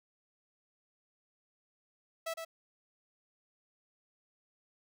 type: tone with echo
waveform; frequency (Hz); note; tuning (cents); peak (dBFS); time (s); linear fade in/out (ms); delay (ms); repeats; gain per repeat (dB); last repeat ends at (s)
sawtooth; 655; E5; -11; -31; 2.26-2.34; 10; 110; 1; -5; 2.45
effects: none